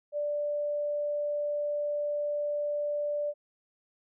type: tone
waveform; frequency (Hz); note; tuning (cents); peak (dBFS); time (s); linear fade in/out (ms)
sine; 587.3; D5; 0; -28; 0.12-3.34; 50
effects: none